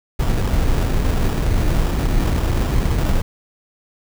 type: noise with sample-and-hold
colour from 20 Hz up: brown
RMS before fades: -17 dBFS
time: 0.19-3.22 s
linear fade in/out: 10 ms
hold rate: 2100 Hz
effects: none